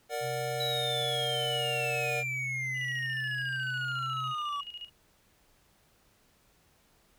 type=chord; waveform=square; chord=Bb augmented; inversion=none; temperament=equal with one note detuned; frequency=466.2 / 587.3 / 736.6 Hz; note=Bb4 / D5 / F#5; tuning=0 / 0 / -8 cents; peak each=-37 dBFS; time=0.09-2.24 s; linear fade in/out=50 ms
type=tone; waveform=sine; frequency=130 Hz; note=C3; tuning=11 cents flat; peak=-38 dBFS; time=0.2-4.35 s; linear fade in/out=50 ms
type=exponential sweep; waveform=triangle; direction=down; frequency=3951 to 1134 Hz; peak=-30 dBFS; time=0.6-4.61 s; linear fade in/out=5 ms
type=tone with tremolo; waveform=sine; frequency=2876 Hz; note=F#7; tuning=50 cents flat; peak=-38 dBFS; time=2.74-4.9 s; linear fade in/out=50 ms; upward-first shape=square; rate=14 Hz; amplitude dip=70%
effects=pink hiss -66 dBFS RMS until 7.18 s